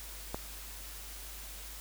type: click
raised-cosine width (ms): 1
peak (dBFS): -21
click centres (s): 0.345
effects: added 50 Hz sine -47 dBFS peak until 1.8 s + white hiss -47 dBFS RMS until 1.8 s